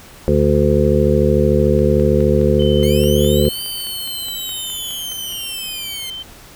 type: harmonic tone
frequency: 73.42 Hz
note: D2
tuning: in tune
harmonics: 1 / 2 / 3 / 5 / 6 / 7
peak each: -18 / -18 / -18 / -18 / -18 / -18 dBFS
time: 0.28-3.49 s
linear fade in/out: 0 ms
type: click train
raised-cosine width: 0.3 ms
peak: -21 dBFS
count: 18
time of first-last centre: 1.79-5.324 s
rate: 4.81 Hz
type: tone with pitch glide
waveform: sine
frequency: 3057 to 3098 Hz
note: G7 to G7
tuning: -44 to -21 cents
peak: -26 dBFS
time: 2.59-6.23 s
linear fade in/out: 10 ms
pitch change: +23 cents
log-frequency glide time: 4.89-5.31 s
type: linear two-way sweep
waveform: 5% pulse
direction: up then down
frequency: 2084 to 4699 to 2084 Hz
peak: -19 dBFS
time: 2.83-6.1 s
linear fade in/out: 2 ms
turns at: 3.63 s
effects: pink hiss -41 dBFS RMS until 6.55 s